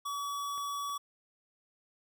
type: tone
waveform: square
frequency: 1138 Hz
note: C#6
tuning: 45 cents sharp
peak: -35 dBFS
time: 0.05-0.98 s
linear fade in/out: 10 ms
type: clicks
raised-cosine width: 0.5 ms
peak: -38 / -43 dBFS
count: 2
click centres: 0.579 / 0.895 s
effects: none